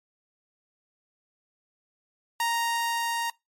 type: tone with level ramp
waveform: sawtooth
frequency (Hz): 932.3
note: A#5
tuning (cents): 0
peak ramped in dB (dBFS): -20 to -23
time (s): 2.4-3.3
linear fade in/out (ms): 2
effects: noise-tail reverb RT60 0.2 s tail -24 dB re dry + MP3 64 kbps